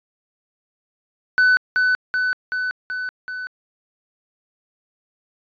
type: tone with echo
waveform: triangle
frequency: 1500 Hz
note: F#6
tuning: 23 cents sharp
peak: -10 dBFS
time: 1.38-1.57 s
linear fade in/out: 0 ms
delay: 380 ms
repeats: 5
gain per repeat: -3 dB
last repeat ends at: 3.47 s
effects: resampled to 11025 Hz